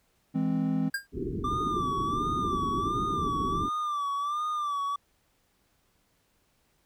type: chord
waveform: triangle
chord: E augmented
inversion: none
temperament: equal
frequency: 164.81 / 207.7 / 261.6 Hz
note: E3 / G#3 / B#3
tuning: 0 / 0 / 0 cents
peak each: -28 / -29 / -26 dBFS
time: 0.34-0.9 s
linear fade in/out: 20 ms
type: tone with exponential decay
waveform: square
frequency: 1608 Hz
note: G6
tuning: 44 cents sharp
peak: -25 dBFS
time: 0.94-1.07 s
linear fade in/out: 5 ms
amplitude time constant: 27 ms
type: low-pass noise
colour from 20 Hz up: white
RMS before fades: -33 dBFS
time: 1.12-3.7 s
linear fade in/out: 50 ms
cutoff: 420 Hz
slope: 96 dB/octave
type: tone with vibrato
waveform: triangle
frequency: 1174.7 Hz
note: D6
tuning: in tune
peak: -26 dBFS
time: 1.44-4.96 s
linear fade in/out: 5 ms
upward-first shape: sine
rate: 1.4 Hz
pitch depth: 76 cents each way
effects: pink hiss -70 dBFS RMS until 6.85 s